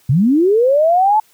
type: linear sweep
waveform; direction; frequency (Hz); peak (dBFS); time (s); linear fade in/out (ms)
sine; up; 116.54 to 880; -9; 0.09-1.2; 5
effects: white hiss -53 dBFS RMS until 1.33 s + high-pass 60 Hz 12 dB/octave